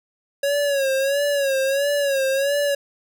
square tone with vibrato, 554.4 Hz, C#5, in tune, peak -19 dBFS, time 0.43-2.75 s, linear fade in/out 5 ms, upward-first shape sine, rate 1.5 Hz, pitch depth 72 cents each way, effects none

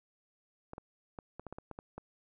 clicks, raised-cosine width 1 ms, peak -29 dBFS, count 10, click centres 0.734 / 0.781 / 1.188 / 1.396 / 1.467 / 1.526 / 1.585 / 1.713 / 1.789 / 1.98 s, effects none

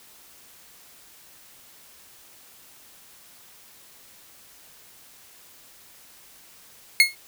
30% pulse tone with exponential decay, 2162 Hz, C#7, 44 cents flat, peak -6 dBFS, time 7-7.15 s, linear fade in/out 1 ms, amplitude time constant 32 ms, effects white hiss -51 dBFS RMS until 7.27 s

